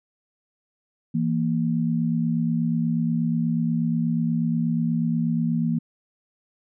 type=tone pair together; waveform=sine; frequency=164.81 / 233.1 Hz; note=E3 / A#3; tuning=0 / 0 cents; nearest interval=tritone; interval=600 cents; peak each=-23 dBFS; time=1.14-5.79 s; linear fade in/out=10 ms; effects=none